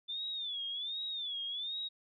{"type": "tone with vibrato", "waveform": "sine", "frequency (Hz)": 3520, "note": "A7", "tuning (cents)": 0, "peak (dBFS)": -36, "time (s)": [0.08, 1.89], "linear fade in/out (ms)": 20, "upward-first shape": "sine", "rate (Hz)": 1.3, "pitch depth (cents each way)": 140, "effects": []}